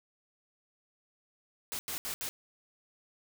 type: noise bursts at uneven times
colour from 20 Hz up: white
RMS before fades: -37 dBFS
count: 4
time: 1.72-1.79 / 1.88-1.98 / 2.05-2.14 / 2.21-2.29 s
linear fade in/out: 0 ms
effects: none